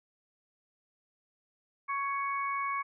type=harmonic tone; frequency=556 Hz; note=C#5; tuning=5 cents sharp; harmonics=2 / 3 / 4; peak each=-31 / -44 / -37 dBFS; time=1.88-2.83 s; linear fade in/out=20 ms; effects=none